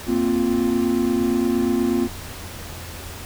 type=chord; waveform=triangle; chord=Bb suspended second; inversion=none; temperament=equal; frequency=233.1 / 261.6 / 349.2 Hz; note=Bb3 / C4 / F4; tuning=0 / 0 / 0 cents; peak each=-20 dBFS; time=0.06-2.09 s; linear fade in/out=50 ms; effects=added 85 Hz sine -38 dBFS peak until 3.25 s + pink hiss -36 dBFS RMS until 3.25 s